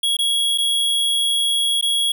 square tone with dropouts, 3322 Hz, G#7, in tune, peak -17 dBFS, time 0.03-2.12 s, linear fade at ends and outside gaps 5 ms, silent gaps 0.168-0.188 / 0.577-0.583 / 1.812-1.825 s, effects none

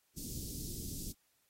pink band-stop noise, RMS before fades -43 dBFS, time 0.16-1.13 s, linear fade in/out 20 ms, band 320 to 4800 Hz, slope 24 dB/octave, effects white hiss -75 dBFS RMS until 1.49 s + AAC 48 kbps

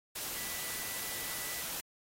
sine tone in noise, 1975.5 Hz, B6, in tune, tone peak -48 dBFS, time 0.36-1.63 s, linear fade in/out 10 ms, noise white, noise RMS -39 dBFS, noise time 0.15-1.81 s, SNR -12 dB, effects AAC 48 kbps

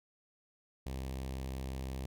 sawtooth tone with notch filter, 65.8 Hz, C2, 10 cents sharp, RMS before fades -40 dBFS, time 0.86-2.06 s, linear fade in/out 5 ms, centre 1400 Hz, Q 1.6, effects none

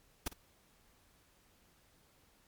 pink noise with echo, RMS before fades -35 dBFS, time 0.26-0.28 s, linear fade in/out 5 ms, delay 53 ms, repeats 1, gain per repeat -15 dB, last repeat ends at 0.333 s, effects pink hiss -68 dBFS RMS until 2.47 s + MP3 96 kbps

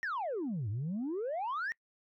sine exponential two-way sweep, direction down then up, 1900 to 96.9 to 1900 Hz, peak -31 dBFS, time 0.03-1.72 s, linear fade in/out 0 ms, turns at 0.69 s, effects noise-tail reverb RT60 0.1 s tail -25 dB re dry + tanh soft clip ceiling -31 dBFS

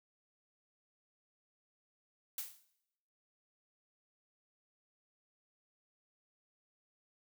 blue noise with exponential decay, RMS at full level -37 dBFS, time 2.38-2.65 s, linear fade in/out 2 ms, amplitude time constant 57 ms, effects noise-tail reverb RT60 0.8 s tail -17 dB re dry

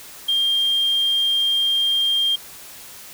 sine tone, 3200 Hz, G7, 35 cents sharp, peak -15 dBFS, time 0.28-2.36 s, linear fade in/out 10 ms, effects tanh soft clip ceiling -13 dBFS + white hiss -40 dBFS RMS until 3.13 s

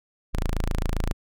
sawtooth tone, 27.5 Hz, A0, in tune, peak -19 dBFS, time 0.33-1.13 s, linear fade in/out 20 ms, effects none

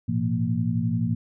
sine tone cluster, 108.9 / 120.4 / 170.8 / 230.9 Hz, A2 / B2 / F3 / A#3, -17 / -44 / -38 / -16 cents, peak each -27 / -28 / -27 / -27 dBFS, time 0.08-1.15 s, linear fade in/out 10 ms, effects none

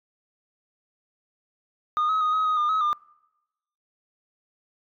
sine tone with pitch steps, 1226 / 1277 / 1243 / 1269 / 1253 / 1209 / 1278 / 1203 Hz, D#6 / D#6 / D#6 / D#6 / D#6 / D6 / D#6 / D6, -26 / +45 / -2 / +34 / +12 / +50 / +46 / +41 cents, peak -18 dBFS, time 1.97-2.93 s, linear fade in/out 0 ms, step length 120 ms, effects noise-tail reverb RT60 0.9 s tail -26 dB re dry + tanh soft clip ceiling -19 dBFS

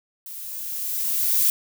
violet noise with level ramp, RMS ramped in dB -37 to -18 dBFS, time 0.26-1.5 s, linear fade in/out 2 ms, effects none

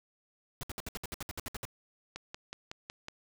pink noise bursts, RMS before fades -39 dBFS, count 13, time 0.61-1.652 s, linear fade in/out 0 ms, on 22 ms, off 63 ms
click train, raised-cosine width 0.2 ms, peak -23 dBFS, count 6, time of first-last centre 2.16-3.084 s, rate 5.41 Hz
effects none

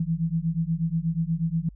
sine beating tone pair, 160.5 / 168.8 Hz, E3 / E3, -46 / +41 cents, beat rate 8.3 Hz, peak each -26 / -26 dBFS, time 0-1.69 s, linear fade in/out 5 ms, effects added 50 Hz sine -44 dBFS peak until 1.75 s

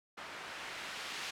blue noise with low-pass filter sweep, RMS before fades -44 dBFS, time 0.17-1.31 s, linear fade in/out 10 ms, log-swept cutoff 1400 to 2900 Hz, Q 0.8, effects none

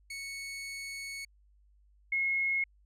sawtooth / sine tone pair in turn, 2213 / 2167 Hz, C#7 / C#7, -3 / -40 cents, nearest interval unison, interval 37 cents, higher first, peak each -35 / -27 dBFS, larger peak second, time 0.1-1.25 / 2.12-2.64 s, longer first, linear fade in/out 5 ms, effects added 50 Hz sine -61 dBFS peak until 2.85 s + low-pass 12000 Hz 12 dB/octave

